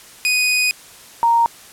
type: tone pair in turn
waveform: sawtooth / sine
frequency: 2489 / 930.5 Hz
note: D#7 / A#5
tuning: 0 / -3 cents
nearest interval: octave + perfect fourth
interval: 1703 cents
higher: first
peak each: -11 dBFS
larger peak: neither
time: 0.25-0.71 / 1.23-1.46 s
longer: first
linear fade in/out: 0 ms
effects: white hiss -42 dBFS RMS until 1.72 s + low-pass 12000 Hz 12 dB/octave